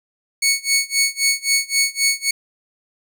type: tone with tremolo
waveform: 15% pulse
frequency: 2217 Hz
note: C#7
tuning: in tune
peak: -7 dBFS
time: 0.42-2.31 s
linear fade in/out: 5 ms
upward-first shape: sine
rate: 3.8 Hz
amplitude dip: 95%
effects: none